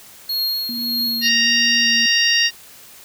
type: tone with tremolo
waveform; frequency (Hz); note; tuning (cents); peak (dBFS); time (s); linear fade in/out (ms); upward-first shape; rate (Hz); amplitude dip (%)
square; 4276; C8; +37; -18; 0.29-1.29; 5; triangle; 1.7; 60
type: tone with vibrato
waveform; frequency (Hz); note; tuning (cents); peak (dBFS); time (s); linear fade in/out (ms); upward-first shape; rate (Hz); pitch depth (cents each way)
sine; 235.1; A#3; +15; -27; 0.69-2.06; 2; square; 1.3; 17
type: harmonic tone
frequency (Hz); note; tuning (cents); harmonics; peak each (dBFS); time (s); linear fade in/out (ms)
932.3; A#5; 0; 2 / 3 / 4 / 5 / 6; -19 / -18 / -24 / -21 / -20; 1.21-2.51; 50
effects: white hiss -43 dBFS RMS until 3.04 s